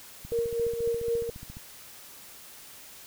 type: click train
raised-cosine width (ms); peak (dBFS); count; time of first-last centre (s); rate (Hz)
5; -30; 20; 0.25-1.569; 14.4
type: tone with tremolo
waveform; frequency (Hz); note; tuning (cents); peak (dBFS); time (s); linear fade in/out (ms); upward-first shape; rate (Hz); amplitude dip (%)
sine; 466.2; A#4; 0; -23; 0.32-1.3; 2; triangle; 4; 65
effects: white hiss -48 dBFS RMS until 3.06 s